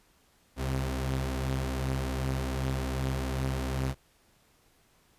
sawtooth tone pair together, 66.7 / 130.81 Hz, C2 / C3, +34 / 0 cents, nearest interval octave, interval 1166 cents, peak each -27 / -29 dBFS, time 0.56-3.95 s, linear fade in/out 50 ms, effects pink hiss -65 dBFS RMS until 5.18 s + resampled to 32000 Hz

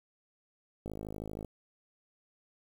click train, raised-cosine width 2 ms, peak -27 dBFS, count 32, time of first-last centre 0.86-1.447 s, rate 52.8 Hz, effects 9-bit

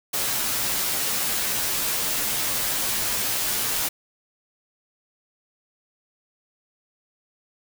white noise with comb filter, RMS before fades -25 dBFS, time 0.13-3.89 s, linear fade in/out 10 ms, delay 12 ms, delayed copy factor -0.65, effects none

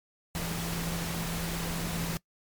sine tone in noise, 168.1 Hz, E3, 34 cents sharp, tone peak -34 dBFS, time 0.35-2.17 s, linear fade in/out 0 ms, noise pink, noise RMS -35 dBFS, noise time 0.35-2.17 s, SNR -2 dB, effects noise-tail reverb RT60 0.1 s tail -22 dB re dry + MP3 96 kbps

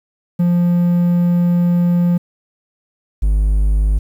triangle tone pair in turn, 174.61 / 51.17 Hz, F3 / G#1, 0 / -25 cents, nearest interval octave + major sixth, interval 2125 cents, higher first, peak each -9 dBFS, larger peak neither, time 0.39-2.18 / 3.22-3.99 s, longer first, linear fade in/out 10 ms, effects 8-bit

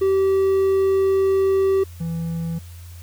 triangle tone pair in turn, 386.3 / 165.74 Hz, G4 / E3, -25 / +10 cents, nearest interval octave + minor third, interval 1465 cents, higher first, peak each -13 / -21 dBFS, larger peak first, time 0.01-1.84 / 2-2.59 s, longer first, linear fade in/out 10 ms, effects added 86 Hz sine -36 dBFS peak until 3.02 s + white hiss -49 dBFS RMS until 3.02 s

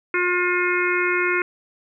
harmonic tone, 357 Hz, F4, 38 cents sharp, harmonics 1 / 3 / 4 / 5 / 6 / 7, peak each -23 / -28 / -24 / -29 / -24 / -28 dBFS, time 0.14-1.42 s, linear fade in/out 2 ms, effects none

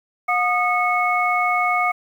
sine tone cluster, 721 / 1228 / 2197 Hz, F#5 / D#6 / C#7, -45 / -23 / -16 cents, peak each -21 dBFS, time 0.28-1.92 s, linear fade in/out 10 ms, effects 8-bit

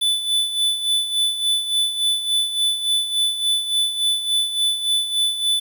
square tone with tremolo, 3491 Hz, A7, 14 cents flat, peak -16 dBFS, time 0.01-5.6 s, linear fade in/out 10 ms, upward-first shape sine, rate 3.5 Hz, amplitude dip 65%, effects 8-bit

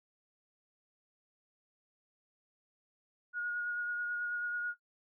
sine tone with vibrato, 1441 Hz, F#6, 46 cents flat, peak -33 dBFS, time 3.33-4.75 s, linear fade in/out 50 ms, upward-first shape sine, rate 9.2 Hz, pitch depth 13 cents each way, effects noise-tail reverb RT60 0.1 s tail -19 dB re dry

